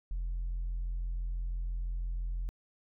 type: tone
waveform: sine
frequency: 43 Hz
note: F1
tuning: 26 cents flat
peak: -30 dBFS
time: 0.11-2.49 s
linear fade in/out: 0 ms
effects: tanh soft clip ceiling -30 dBFS